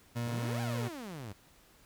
30% pulse tone, 118.6 Hz, A#2, 30 cents sharp, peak -30 dBFS, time 0.15-0.89 s, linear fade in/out 20 ms
sawtooth exponential two-way sweep, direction up then down, 92.5 to 830.6 to 92.5 Hz, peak -37 dBFS, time 0.26-1.33 s, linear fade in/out 10 ms, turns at 0.61 s
effects pink hiss -62 dBFS RMS until 1.85 s

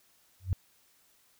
sine tone with exponential growth, 92.5 Hz, F#2, in tune, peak -21 dBFS, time 0.4-0.53 s, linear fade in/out 0 ms, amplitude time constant 28 ms, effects white hiss -66 dBFS RMS until 1.39 s

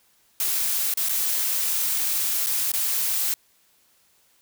blue noise with dropouts, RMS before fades -24 dBFS, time 0.4-3.34 s, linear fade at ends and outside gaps 1 ms, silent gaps 0.939-0.973 / 1.087-1.093 / 2.462-2.468 / 2.718-2.737 s, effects white hiss -62 dBFS RMS until 4.41 s

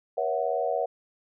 sine chord, F# dominant seventh, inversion first, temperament equal with one note detuned, 477.1 / 554.4 / 659.3 / 740 Hz, A#4 / C#5 / E5 / F#5, +40 / 0 / 0 / 0 cents, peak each -30 dBFS, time 0.17-0.86 s, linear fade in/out 10 ms, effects none

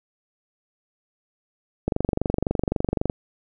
click train, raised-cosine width 2 ms, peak -8 dBFS, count 30, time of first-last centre 1.88-3.098 s, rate 23.8 Hz, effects none

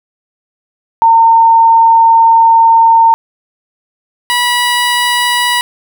sine / 15% pulse tone pair in turn, 911 / 974.6 Hz, A#5 / B5, -40 / -23 cents, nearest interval minor second, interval 117 cents, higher second, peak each -3 dBFS, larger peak neither, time 1.02-3.14 / 4.3-5.61 s, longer first, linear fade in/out 0 ms, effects none

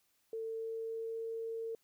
sine tone with pitch glide, 448.6 to 453.3 Hz, A4 to A#4, +34 to -48 cents, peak -37 dBFS, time 0.33-1.75 s, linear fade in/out 2 ms, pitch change +18 cents, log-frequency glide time 0.48-1.24 s, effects white hiss -75 dBFS RMS until 1.83 s

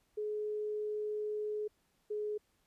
sine tone pair in turn, 423 / 421.2 Hz, G#4 / G#4, +32 / +24 cents, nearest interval unison, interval 8 cents, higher first, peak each -34 / -34 dBFS, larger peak neither, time 0.17-1.68 / 2.1-2.38 s, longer first, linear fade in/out 10 ms, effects pink hiss -75 dBFS RMS until 2.66 s + resampled to 32000 Hz

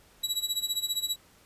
sawtooth tone with tremolo, 3900 Hz, B7, 23 cents flat, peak -22 dBFS, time 0.23-1.16 s, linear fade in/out 10 ms, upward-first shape sine, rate 15 Hz, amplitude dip 85%, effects pink hiss -59 dBFS RMS until 1.45 s + resampled to 32000 Hz

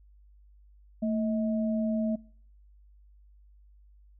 sine tone pair together, 223.4 / 635 Hz, A3 / D#5, +27 / +35 cents, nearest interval octave + tritone, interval 1808 cents, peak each -26 / -34 dBFS, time 1.02-2.16 s, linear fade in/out 10 ms, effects noise-tail reverb RT60 0.6 s tail -25 dB re dry + added 50 Hz sine -54 dBFS peak until 4.19 s

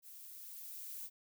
violet noise with level ramp, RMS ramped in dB -54 to -45 dBFS, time 0.02-1.1 s, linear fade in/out 50 ms, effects none

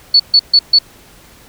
sine tone bursts, 4435 Hz, C#8, in tune, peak -4 dBFS, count 4, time 0.14-0.788 s, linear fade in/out 5 ms, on 57 ms, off 140 ms, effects pink hiss -43 dBFS RMS until 1.48 s

